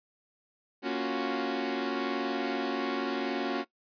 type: chord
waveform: sawtooth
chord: Gb major seventh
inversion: first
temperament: equal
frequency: 233.1 / 277.2 / 349.2 / 370 Hz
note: Bb3 / Db4 / F4 / Gb4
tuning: 0 / 0 / 0 / 0 cents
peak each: -33 / -29 / -33 / -30 dBFS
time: 0.82-3.65 s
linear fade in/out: 50 ms
effects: noise-tail reverb RT60 0.1 s tail -18 dB re dry + resampled to 11025 Hz